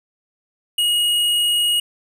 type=tone; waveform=square; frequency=2885 Hz; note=F#7; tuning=44 cents flat; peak=-16 dBFS; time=0.78-1.8 s; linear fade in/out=5 ms; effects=none